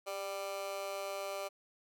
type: tone with amplitude modulation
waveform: 35% pulse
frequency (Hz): 591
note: D5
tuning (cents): +11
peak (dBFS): -32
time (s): 0.06-1.49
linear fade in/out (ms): 20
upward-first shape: sine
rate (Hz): 192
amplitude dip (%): 95
effects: none

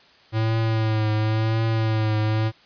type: tone with vibrato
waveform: square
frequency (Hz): 110.1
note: A2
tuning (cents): +2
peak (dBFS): -20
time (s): 0.32-2.52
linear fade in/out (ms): 50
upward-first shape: triangle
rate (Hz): 0.94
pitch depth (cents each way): 44
effects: white hiss -53 dBFS RMS until 2.65 s + resampled to 11025 Hz

